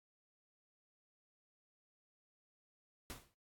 pink noise with exponential decay, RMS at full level -44 dBFS, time 3.1-3.34 s, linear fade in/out 0 ms, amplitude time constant 51 ms, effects noise-tail reverb RT60 0.2 s tail -22 dB re dry + AAC 64 kbps

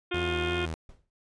harmonic tone, 355.5 Hz, F4, 31 cents sharp, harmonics 1 / 2 / 3 / 4 / 5 / 6 / 7 / 8 / 9 / 10, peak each -30 / -40 / -42 / -36 / -44 / -42 / -37 / -45 / -39 / -45 dBFS, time 0.11-0.66 s, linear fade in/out 10 ms
sawtooth tone with vibrato, 82.41 Hz, E2, in tune, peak -28 dBFS, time 0.14-0.74 s, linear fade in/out 0 ms, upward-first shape sine, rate 3 Hz, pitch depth 53 cents each way
brown noise with exponential decay, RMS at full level -44 dBFS, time 0.89-1.1 s, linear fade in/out 2 ms, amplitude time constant 45 ms
effects resampled to 22050 Hz

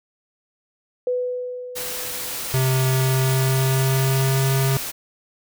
sine tone with exponential decay, 497.4 Hz, B4, 12 cents sharp, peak -18 dBFS, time 1.07-3.01 s, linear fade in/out 2 ms, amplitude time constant 420 ms
white noise, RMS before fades -29 dBFS, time 1.75-4.92 s, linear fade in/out 20 ms
square tone with pitch glide, 130.81 to 134.25 Hz, C3 to C3, 0 to +45 cents, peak -18 dBFS, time 2.54-4.77 s, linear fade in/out 0 ms, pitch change +45 cents, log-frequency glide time 2.87-4.52 s
effects none

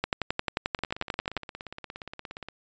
two click trains, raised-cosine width 0.3 ms, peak -22 / -10 dBFS, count 30 / 16, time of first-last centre 0.79-2.486 / 0.04-1.367 s, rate 17.1 / 11.3 Hz, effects resampled to 16000 Hz

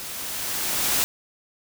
white noise with level ramp, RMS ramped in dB -35 to -21 dBFS, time 0-1.04 s, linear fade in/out 0 ms, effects none

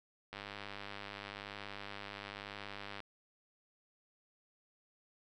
click train, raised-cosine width 0.3 ms, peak -28 dBFS, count 271, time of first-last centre 0.33-3.003 s, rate 101 Hz, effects none

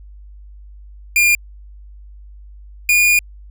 45% pulse tone pair in turn, 2409 / 2434 Hz, D7 / D#7, +43 / -39 cents, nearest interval unison, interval 18 cents, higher second, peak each -10 dBFS, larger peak neither, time 1.16-1.35 / 2.89-3.19 s, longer second, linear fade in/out 2 ms, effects added 50 Hz sine -36 dBFS peak until 3.5 s

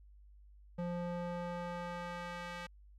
square tone with band-pass filter sweep, 174.61 Hz, F3, in tune, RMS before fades -41 dBFS, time 0.78-2.67 s, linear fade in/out 10 ms, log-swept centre 390 to 2000 Hz, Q 0.8, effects added 50 Hz sine -56 dBFS peak until 2.98 s

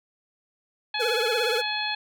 harmonic tone, 847 Hz, G#5, 34 cents sharp, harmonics 1 / 2 / 3 / 4 / 5, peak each -32 / -32 / -32 / -32 / -32 dBFS, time 0.94-1.95 s, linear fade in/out 5 ms
square tone with vibrato, 470.7 Hz, A#4, 17 cents sharp, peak -25 dBFS, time 0.99-1.62 s, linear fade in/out 20 ms, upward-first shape triangle, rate 17 Hz, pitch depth 160 cents each way
effects none

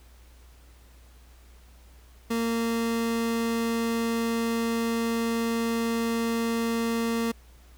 30% pulse tone, 230.1 Hz, A#3, 22 cents flat, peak -22 dBFS, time 2.3-7.32 s, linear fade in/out 10 ms, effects added 60 Hz sine -50 dBFS peak until 7.77 s + pink hiss -59 dBFS RMS until 7.77 s

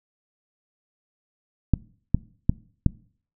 clicks, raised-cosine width 5 ms, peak -5 dBFS, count 4, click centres 1.737 / 2.146 / 2.495 / 2.863 s, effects noise-tail reverb RT60 0.5 s tail -22 dB re dry

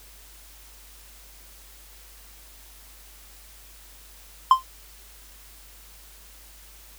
triangle tone with exponential decay, 1043 Hz, C6, 6 cents flat, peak -5 dBFS, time 4.51-4.63 s, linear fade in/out 2 ms, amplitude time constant 24 ms, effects added 50 Hz sine -50 dBFS peak until 6.98 s + white hiss -50 dBFS RMS until 6.98 s

